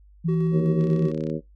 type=tone; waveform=sine; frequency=164.81 Hz; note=E3; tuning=in tune; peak=-20 dBFS; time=0.24-1.08 s; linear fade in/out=20 ms
type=tone with tremolo; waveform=triangle; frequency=377.2 Hz; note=F#4; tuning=33 cents sharp; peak=-24 dBFS; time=0.28-1.12 s; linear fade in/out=10 ms; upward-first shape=square; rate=7.9 Hz; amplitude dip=25%
type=harmonic tone; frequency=78.2 Hz; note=D#2; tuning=9 cents sharp; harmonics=2 / 3 / 4 / 5 / 6 / 7; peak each=-29 / -31 / -32 / -33 / -34 / -34 dBFS; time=0.51-1.41 s; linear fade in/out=50 ms
type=click train; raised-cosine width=0.2 ms; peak=-30 dBFS; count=17; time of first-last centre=0.81-1.299 s; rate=32.7 Hz
effects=noise-tail reverb RT60 0.2 s tail -24 dB re dry + added 50 Hz sine -49 dBFS peak until 1.55 s